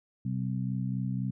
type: harmonic tone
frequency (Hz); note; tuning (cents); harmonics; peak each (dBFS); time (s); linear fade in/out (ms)
63.9; C2; -40; 2 / 3 / 4; -31 / -33 / -39; 0.25-1.31; 5
effects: none